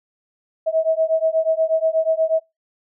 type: beating tone pair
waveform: sine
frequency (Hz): 639 / 647.3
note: D#5 / E5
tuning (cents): +46 / -32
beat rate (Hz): 8.3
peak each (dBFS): -19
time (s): 0.66-2.4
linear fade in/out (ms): 20
effects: noise-tail reverb RT60 0.2 s tail -23 dB re dry